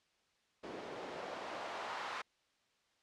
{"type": "noise with band-pass filter sweep", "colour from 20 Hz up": "white", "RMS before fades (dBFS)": -44, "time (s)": [0.63, 2.22], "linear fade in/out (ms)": 10, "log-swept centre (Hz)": [360, 1100], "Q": 1.4, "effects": ["white hiss -75 dBFS RMS until 3.02 s", "low-pass 5000 Hz 12 dB/octave"]}